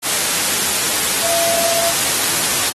sine tone in noise, 675 Hz, E5, 41 cents sharp, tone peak -20 dBFS, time 1.21-1.93 s, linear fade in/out 50 ms, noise white, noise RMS -17 dBFS, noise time 0.02-2.73 s, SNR -6 dB, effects high-pass 100 Hz 12 dB/octave + AAC 32 kbps

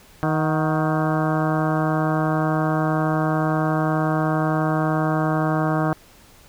harmonic tone with a mistuned harmonic, 157 Hz, D#3, 16 cents sharp, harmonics 1 / 2 / 3 / 4 / 5 / 6 / 7 / 8 / 9 / 10, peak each -22 / -24 / -31 / -27 / -28 / -33 / -30 / -32 / -35 / -34 dBFS, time 0.23-5.93 s, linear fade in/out 0 ms, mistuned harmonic 5, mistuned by -62 cents, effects pink hiss -50 dBFS RMS until 6.48 s

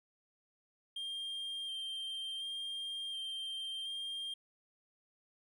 triangle tone with vibrato, 3179 Hz, G7, 24 cents sharp, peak -37 dBFS, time 0.96-4.34 s, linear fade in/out 5 ms, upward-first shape square, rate 0.69 Hz, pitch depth 12 cents each way, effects none

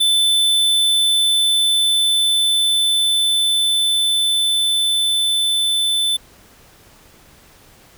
square tone with level ramp, 3520 Hz, A7, in tune, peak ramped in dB -13 to -16 dBFS, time 0-6.17 s, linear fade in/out 10 ms, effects pink hiss -48 dBFS RMS until 7.97 s

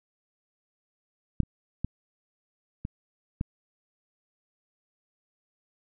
clicks, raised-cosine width 5 ms, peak -8 / -30 / -16 / -20 / -16 dBFS, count 5, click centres 1.403 / 1.433 / 1.846 / 2.851 / 3.411 s, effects none

